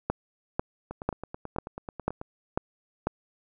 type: two click trains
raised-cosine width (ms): 1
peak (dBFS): -11 / -22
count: 7 / 13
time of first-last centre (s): 0.1-3.07 / 0.91-2.214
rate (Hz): 2.02 / 9.2
effects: none